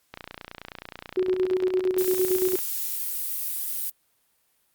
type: click train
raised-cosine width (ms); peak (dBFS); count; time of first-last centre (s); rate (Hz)
0.3; -21; 73; 0.14-2.589; 29.4
type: tone with tremolo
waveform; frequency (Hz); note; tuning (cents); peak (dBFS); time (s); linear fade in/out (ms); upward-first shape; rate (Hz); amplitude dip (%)
sine; 370; F#4; 0; -19; 1.17-2.56; 5; square; 8.8; 55
type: noise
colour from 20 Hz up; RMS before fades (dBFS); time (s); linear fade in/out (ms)
violet; -29; 1.98-3.9; 5
effects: white hiss -68 dBFS RMS until 4.74 s + Opus 48 kbps